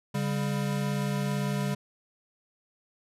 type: tone pair together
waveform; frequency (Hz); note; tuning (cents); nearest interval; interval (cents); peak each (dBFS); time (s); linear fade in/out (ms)
square; 141.17 / 199; C#3 / G3; +32 / +26; tritone; 594; -30 / -31; 0.14-1.75; 10
effects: resampled to 32000 Hz